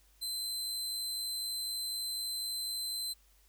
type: tone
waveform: sawtooth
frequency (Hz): 4076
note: C8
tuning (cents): -46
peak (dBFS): -32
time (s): 0.21-3.14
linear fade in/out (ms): 20
effects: added 50 Hz sine -64 dBFS peak until 3.48 s + white hiss -68 dBFS RMS until 3.48 s